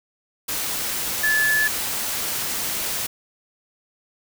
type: tone in noise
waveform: sine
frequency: 1727 Hz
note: A6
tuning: 33 cents flat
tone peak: -17 dBFS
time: 1.23-1.68 s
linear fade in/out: 10 ms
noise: white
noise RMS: -26 dBFS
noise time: 0.48-3.07 s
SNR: +6 dB
effects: none